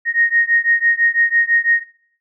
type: beating tone pair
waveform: sine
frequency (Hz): 1861 / 1867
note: A#6 / A#6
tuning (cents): -3 / +2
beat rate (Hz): 6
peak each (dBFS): -16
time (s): 0.05-1.84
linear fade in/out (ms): 50
effects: noise-tail reverb RT60 0.6 s tail -18 dB re dry